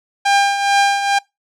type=tone with tremolo; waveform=sawtooth; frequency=800 Hz; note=G5; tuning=35 cents sharp; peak=-6 dBFS; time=0.25-1.19 s; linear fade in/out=10 ms; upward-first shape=triangle; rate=2.3 Hz; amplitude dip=65%; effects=noise-tail reverb RT60 0.2 s tail -24 dB re dry + low-pass 7000 Hz 12 dB/octave